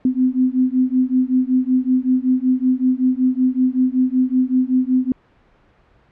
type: beating tone pair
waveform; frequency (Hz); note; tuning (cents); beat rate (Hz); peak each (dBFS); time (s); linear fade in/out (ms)
sine; 253.4 / 258.7; B3 / C4; +45 / -19; 5.3; -17; 0.05-5.12; 2
effects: pink hiss -55 dBFS RMS until 6.11 s + low-pass 2000 Hz 12 dB/octave